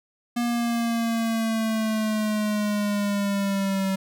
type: linear sweep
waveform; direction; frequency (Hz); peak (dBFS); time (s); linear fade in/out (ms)
square; down; 239.3 to 191.5; -23; 0.36-3.96; 10
effects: none